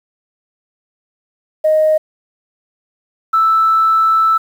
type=tone pair in turn; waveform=sine; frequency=622.3 / 1318.6 Hz; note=D#5 / E6; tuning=0 / 0 cents; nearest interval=octave + minor second; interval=1300 cents; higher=second; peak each=-8 dBFS; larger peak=neither; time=1.64-1.98 / 3.33-4.38 s; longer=second; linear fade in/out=10 ms; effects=tanh soft clip ceiling -4 dBFS + 7-bit